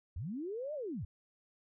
sine linear two-way sweep, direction up then down, 65.41 to 625 to 65.41 Hz, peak -37 dBFS, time 0.16-1.05 s, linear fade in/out 5 ms, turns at 0.74 s, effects none

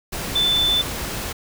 sine tone in noise, 3520 Hz, A7, in tune, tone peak -16 dBFS, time 0.35-0.82 s, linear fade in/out 10 ms, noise pink, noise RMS -28 dBFS, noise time 0.12-1.33 s, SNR +9 dB, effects none

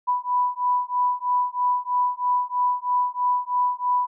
sine beating tone pair, 987.8 / 990.9 Hz, B5 / B5, 0 / +5 cents, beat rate 3.1 Hz, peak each -23 dBFS, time 0.07-4.07 s, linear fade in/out 20 ms, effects none

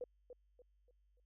sine tone with echo, 493.9 Hz, B4, in tune, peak -40 dBFS, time 0.01-0.04 s, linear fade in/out 2 ms, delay 290 ms, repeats 4, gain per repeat -9 dB, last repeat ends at 1.2 s, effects added 50 Hz sine -70 dBFS peak until 1.25 s

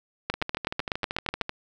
two click trains, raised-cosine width 0.3 ms, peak -9 / -14 dBFS, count 10 / 16, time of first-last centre 0.3-1.412 / 0.34-1.494 s, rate 8.09 / 13 Hz, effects none

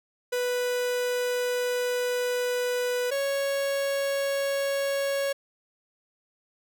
45% pulse tone pair in turn, 493.9 / 554.4 Hz, B4 / C#5, 0 / 0 cents, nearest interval major second, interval 200 cents, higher second, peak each -25 dBFS, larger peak neither, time 0.32-3.11 / 3.11-5.33 s, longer first, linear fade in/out 10 ms, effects none

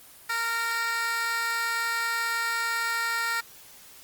15% pulse tone with high-pass filter, 461.9 Hz, A#4, 16 cents flat, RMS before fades -28 dBFS, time 0.29-3.41 s, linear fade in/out 10 ms, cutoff 1500 Hz, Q 1.5, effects white hiss -50 dBFS RMS until 4.03 s + Opus 24 kbps

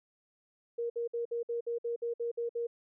sine tone bursts, 470 Hz, A#4, 14 cents sharp, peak -31 dBFS, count 11, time 0.78-2.67 s, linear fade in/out 10 ms, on 120 ms, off 57 ms, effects none

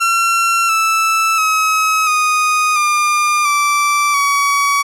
30% pulse tone with pitch steps, 1360 / 1319 / 1279.2 / 1240.7 / 1203.3 / 1167 / 1131.8 Hz, F6 / E6 / D#6 / D#6 / D6 / D6 / C#6, -46 / +1 / +48 / -5 / +42 / -11 / +36 cents, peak -9 dBFS, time 0-4.83 s, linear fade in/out 20 ms, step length 690 ms, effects low-pass 12000 Hz 12 dB/octave

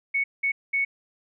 sine tone bursts at uneven times, 2217 Hz, C#7, in tune, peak -21 dBFS, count 3, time 0.14-0.24 / 0.43-0.52 / 0.73-0.85 s, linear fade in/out 10 ms, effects none

